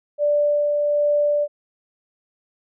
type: tone with tremolo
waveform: sine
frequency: 587 Hz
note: D5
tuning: 1 cent flat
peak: -15 dBFS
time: 0.18-1.48 s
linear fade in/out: 50 ms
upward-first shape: sine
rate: 1.3 Hz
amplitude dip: 25%
effects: none